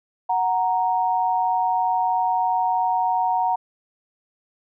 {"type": "tone pair together", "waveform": "sine", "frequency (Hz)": [740, 932.3], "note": ["F#5", "A#5"], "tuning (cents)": [0, 0], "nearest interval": "major third", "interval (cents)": 400, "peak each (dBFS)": -21, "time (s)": [0.29, 3.56], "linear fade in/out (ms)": 10, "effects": []}